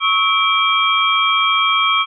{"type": "tone cluster", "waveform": "sine", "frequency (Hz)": [1110, 1295, 2333, 3240], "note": ["C#6", "E6", "D7", "G#7"], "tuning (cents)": [2, -31, -12, -43], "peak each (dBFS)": -18, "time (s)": [0, 2.06], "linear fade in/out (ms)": 50, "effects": []}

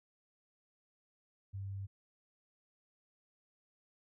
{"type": "tone", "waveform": "sine", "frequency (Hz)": 98, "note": "G2", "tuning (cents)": 0, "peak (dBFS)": -39, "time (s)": [1.53, 1.87], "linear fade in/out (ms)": 20, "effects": []}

